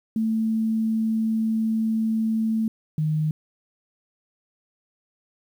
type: tone pair in turn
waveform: sine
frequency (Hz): 221.8 / 154.5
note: A3 / D#3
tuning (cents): +14 / -12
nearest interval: tritone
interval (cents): 626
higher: first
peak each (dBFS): -20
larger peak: neither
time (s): 0.16-2.68 / 2.98-3.31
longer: first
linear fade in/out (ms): 2
effects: 9-bit